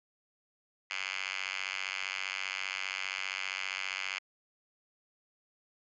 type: tone with high-pass filter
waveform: 5% pulse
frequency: 95.1 Hz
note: F#2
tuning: 48 cents sharp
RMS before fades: -37 dBFS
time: 0.9-4.19 s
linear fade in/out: 10 ms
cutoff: 2000 Hz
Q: 9.3
effects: resampled to 16000 Hz